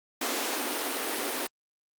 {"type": "high-pass noise", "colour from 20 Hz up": "pink", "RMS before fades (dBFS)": -31, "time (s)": [0.21, 1.47], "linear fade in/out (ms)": 5, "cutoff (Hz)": 240, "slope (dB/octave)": 96, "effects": ["Opus 48 kbps"]}